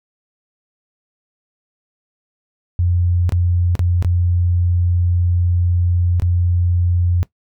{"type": "tone with dropouts", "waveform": "sine", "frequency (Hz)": 88, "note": "F2", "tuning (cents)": 14, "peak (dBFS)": -13, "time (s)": [2.79, 7.23], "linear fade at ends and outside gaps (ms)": 0, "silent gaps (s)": [[3.293, 3.322], [3.753, 3.793], [4.025, 4.047], [6.198, 6.221]], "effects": ["noise-tail reverb RT60 0.1 s tail -18 dB re dry"]}